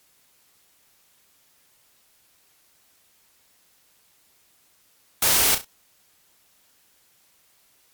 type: noise with echo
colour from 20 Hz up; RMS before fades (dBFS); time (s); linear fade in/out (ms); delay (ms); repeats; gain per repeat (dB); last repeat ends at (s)
white; -19; 5.22-5.55; 5; 33; 3; -9; 5.649
effects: white hiss -61 dBFS RMS until 7.93 s + MP3 96 kbps